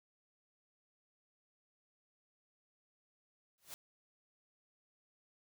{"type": "noise with exponential growth", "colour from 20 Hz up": "white", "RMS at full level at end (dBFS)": -44, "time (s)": [3.58, 3.74], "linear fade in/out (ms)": 0, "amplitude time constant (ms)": 34, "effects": []}